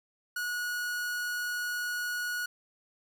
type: tone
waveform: 45% pulse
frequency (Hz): 1457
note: F#6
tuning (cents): -27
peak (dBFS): -31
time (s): 0.36-2.46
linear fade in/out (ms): 5
effects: 12-bit